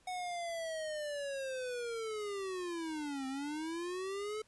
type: linear two-way sweep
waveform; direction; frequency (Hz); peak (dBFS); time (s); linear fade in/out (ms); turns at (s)
square; down then up; 740 to 261.6 to 436.8; -38; 0.07-4.42; 5; 3.27
effects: pink hiss -68 dBFS RMS until 4.47 s + resampled to 24000 Hz